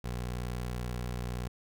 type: tone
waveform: 20% pulse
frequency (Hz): 60.9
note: B1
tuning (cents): -24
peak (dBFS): -29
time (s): 0.04-1.48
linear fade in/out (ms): 5
effects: none